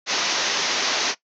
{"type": "low-pass noise", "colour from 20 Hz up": "white", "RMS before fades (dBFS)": -23, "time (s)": [0.06, 1.15], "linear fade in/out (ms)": 50, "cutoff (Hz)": 6400, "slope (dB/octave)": 96, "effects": ["noise-tail reverb RT60 0.1 s tail -17 dB re dry", "high-pass 300 Hz 12 dB/octave"]}